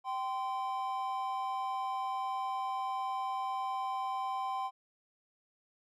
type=tone pair together; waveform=triangle; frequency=775.5 / 1034 Hz; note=G5 / C6; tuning=-19 / -21 cents; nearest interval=perfect fourth; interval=498 cents; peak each=-34 / -34 dBFS; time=0.04-4.71 s; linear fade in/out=50 ms; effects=none